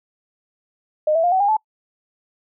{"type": "tone with pitch steps", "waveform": "sine", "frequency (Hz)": [613, 657, 704.2, 754.7, 808.9, 866.9], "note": ["D#5", "E5", "F5", "F#5", "G#5", "A5"], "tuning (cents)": [-26, -6, 14, 34, -46, -26], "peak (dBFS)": -14, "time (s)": [1.07, 1.568], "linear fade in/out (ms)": 5, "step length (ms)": 83, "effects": ["noise-tail reverb RT60 0.1 s tail -26 dB re dry"]}